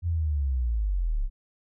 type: linear sweep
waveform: sine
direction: down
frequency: 88 to 30.87 Hz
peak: -23 dBFS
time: 0.02-1.3 s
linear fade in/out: 50 ms
effects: none